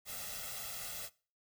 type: noise with comb filter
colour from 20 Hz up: white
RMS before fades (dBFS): -43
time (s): 0.05-1.1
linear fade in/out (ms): 50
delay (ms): 1.5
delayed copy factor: +0.85
effects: noise-tail reverb RT60 0.4 s tail -22 dB re dry